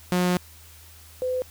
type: tone pair in turn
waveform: sawtooth / sine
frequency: 179.6 / 508 Hz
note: F3 / B4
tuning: +49 / +49 cents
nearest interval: octave + tritone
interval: 1800 cents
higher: second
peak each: -16 / -23 dBFS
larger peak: first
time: 0.12-0.37 / 1.22-1.42 s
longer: first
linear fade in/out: 0 ms
effects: added 80 Hz sine -49 dBFS peak until 1.5 s + white hiss -50 dBFS RMS until 1.5 s